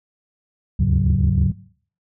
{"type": "tone cluster", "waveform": "sine", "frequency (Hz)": [72.8, 79.2, 101.3, 136.8, 184.5], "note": ["D2", "D#2", "G#2", "C#3", "F#3"], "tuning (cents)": [-15, 31, -43, -23, -5], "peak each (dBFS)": -20, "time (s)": [0.79, 1.52], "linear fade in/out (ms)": 10, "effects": ["noise-tail reverb RT60 0.5 s tail -18 dB re dry", "tanh soft clip ceiling -7 dBFS"]}